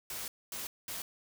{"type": "noise bursts at uneven times", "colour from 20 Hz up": "white", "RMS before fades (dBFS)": -40, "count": 3, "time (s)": [[0.1, 0.28], [0.52, 0.67], [0.88, 1.02]], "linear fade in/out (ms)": 2, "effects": []}